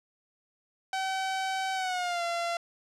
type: tone with pitch glide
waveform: sawtooth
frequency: 764 to 684.6 Hz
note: G5 to F5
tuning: -45 to -35 cents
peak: -25 dBFS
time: 0.93-2.57 s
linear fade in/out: 2 ms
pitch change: -190 cents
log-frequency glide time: 1.74-2.23 s
effects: low-pass 7000 Hz 12 dB/octave